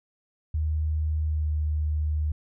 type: tone with pitch glide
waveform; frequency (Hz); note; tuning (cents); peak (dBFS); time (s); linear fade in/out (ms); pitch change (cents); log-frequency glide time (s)
sine; 77.4 to 76.2; D#2 to D#2; -9 to -36; -23; 0.54-2.32; 5; -27; 1.26-1.5
effects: none